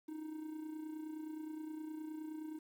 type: tone with amplitude modulation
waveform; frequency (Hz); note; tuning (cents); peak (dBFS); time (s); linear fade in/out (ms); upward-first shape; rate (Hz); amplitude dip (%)
triangle; 311.1; D#4; 0; -38; 0.08-2.59; 10; sine; 29.6; 55
effects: 11-bit